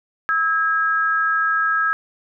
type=tone pair together; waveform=sine; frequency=1300 / 1633.6 Hz; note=E6 / G#6; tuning=-24 / -29 cents; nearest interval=major third; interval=395 cents; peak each=-19 / -19 dBFS; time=0.29-1.93 s; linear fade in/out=0 ms; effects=none